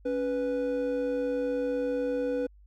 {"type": "tone pair together", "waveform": "triangle", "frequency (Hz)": [278.2, 493.9], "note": ["C#4", "B4"], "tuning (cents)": [6, 0], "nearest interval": "minor seventh", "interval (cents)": 994, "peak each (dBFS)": [-30, -26], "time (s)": [0.05, 2.47], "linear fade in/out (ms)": 10, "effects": ["added 50 Hz sine -52 dBFS peak until 2.66 s"]}